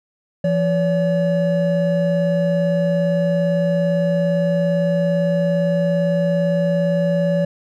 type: tone pair together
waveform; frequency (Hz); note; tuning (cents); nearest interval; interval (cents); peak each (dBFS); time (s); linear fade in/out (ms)
triangle; 170.79 / 570; F3 / C#5; -38 / +48; octave + major sixth; 2086; -16; 0.44-7.45; 5
effects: none